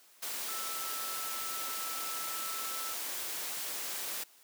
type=tone in noise; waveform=sine; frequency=1318.5 Hz; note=E6; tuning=in tune; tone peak=-42 dBFS; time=0.48-2.94 s; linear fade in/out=10 ms; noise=white; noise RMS=-38 dBFS; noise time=0.22-4.24 s; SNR=-7 dB; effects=white hiss -61 dBFS RMS until 4.43 s + high-pass 300 Hz 12 dB/octave